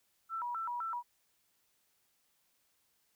sine tone with vibrato, 1135 Hz, C#6, 41 cents sharp, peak -35 dBFS, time 0.29-1.03 s, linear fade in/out 50 ms, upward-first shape square, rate 3.9 Hz, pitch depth 280 cents each way, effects white hiss -75 dBFS RMS until 3.15 s

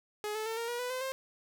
sawtooth tone with pitch steps, 420.5 / 434.6 / 449.1 / 464.2 / 479.7 / 495.7 / 512.3 / 529.5 Hz, G#4 / A4 / A4 / A#4 / A#4 / B4 / C5 / C5, +22 / -21 / +35 / -7 / +50 / +6 / -37 / +21 cents, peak -30 dBFS, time 0.24-1.12 s, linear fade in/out 0 ms, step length 110 ms, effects none

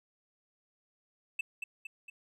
triangle tone with echo, 2643 Hz, E7, 4 cents sharp, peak -28 dBFS, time 1.39-1.41 s, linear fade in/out 5 ms, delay 230 ms, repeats 3, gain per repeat -5 dB, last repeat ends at 2.1 s, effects resampled to 32000 Hz

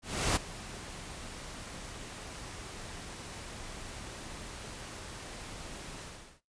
pink noise with ADSR envelope, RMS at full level -27 dBFS, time 0.02-6.41 s, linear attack 340 ms, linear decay 15 ms, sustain -17 dB, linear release 400 ms, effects noise-tail reverb RT60 0.2 s tail -18 dB re dry + resampled to 22050 Hz

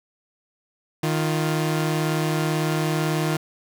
sawtooth tone pair together, 155.56 / 349.2 Hz, D#3 / F4, 0 / 0 cents, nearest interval octave + major second, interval 1400 cents, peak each -18 / -23 dBFS, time 1.03-3.37 s, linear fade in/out 5 ms, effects none

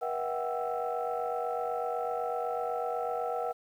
sine tone cluster, 480.9 / 647 / 735 / 783 / 1324 Hz, B4 / E5 / F#5 / G5 / E6, -46 / -32 / -12 / -2 / +7 cents, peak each -34 / -37 / -34 / -37 / -40 dBFS, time 0.01-3.53 s, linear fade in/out 20 ms, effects tanh soft clip ceiling -22 dBFS + 10-bit

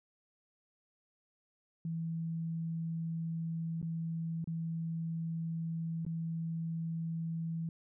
sine tone with dropouts, 164.3 Hz, E3, 5 cents flat, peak -34 dBFS, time 1.85-7.69 s, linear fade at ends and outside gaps 2 ms, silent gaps 3.816-3.827 / 4.443-4.474 / 6.051-6.064 s, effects none

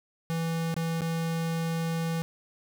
square tone with dropouts, 164.81 Hz, E3, in tune, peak -28 dBFS, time 0.3-2.22 s, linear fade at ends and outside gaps 0 ms, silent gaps 0.742-0.765 / 1.008-1.018 s, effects none

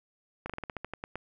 slowing click train, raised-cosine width 0.5 ms, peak -21 dBFS, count 11, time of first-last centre 0.46-1.156 s, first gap 36 ms, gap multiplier 1.14, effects none

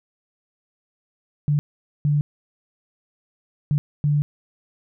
sine tone bursts at uneven times, 146.83 Hz, D3, in tune, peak -16 dBFS, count 4, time 1.48-1.59 / 2.05-2.21 / 3.71-3.78 / 4.04-4.22 s, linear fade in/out 0 ms, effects none

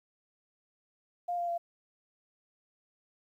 sine tone with pitch steps, 703 / 694.5 / 686.2 Hz, F5 / F5 / F5, +11 / -10 / -31 cents, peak -30 dBFS, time 1.28-1.58 s, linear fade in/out 10 ms, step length 100 ms, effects 11-bit

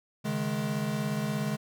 square chord, C# suspended second, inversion none, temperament equal with one note detuned, 138.59 / 155.56 / 210.3 Hz, C#3 / D#3 / G#3, 0 / 0 / +22 cents, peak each -35 / -35 / -32 dBFS, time 0.24-1.57 s, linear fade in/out 20 ms, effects none

